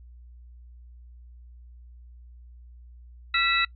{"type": "tone cluster", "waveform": "sine", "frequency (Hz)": [1360, 1964, 2613, 3894], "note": ["F6", "B6", "E7", "B7"], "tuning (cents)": [-46, -10, -16, -25], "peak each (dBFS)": -26, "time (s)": [3.34, 3.65], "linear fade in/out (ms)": 5, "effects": ["noise-tail reverb RT60 0.1 s tail -23 dB re dry", "added 60 Hz sine -45 dBFS peak until 3.75 s"]}